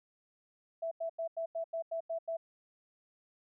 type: tone bursts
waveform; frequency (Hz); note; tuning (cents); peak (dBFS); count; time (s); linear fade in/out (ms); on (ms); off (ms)
sine; 660; E5; +2; -33; 9; 0.82-2.37; 10; 94; 88
effects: none